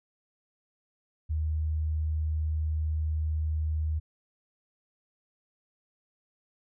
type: tone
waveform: sine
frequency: 77.78 Hz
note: D#2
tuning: in tune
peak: -26 dBFS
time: 1.29-4 s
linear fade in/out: 20 ms
effects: none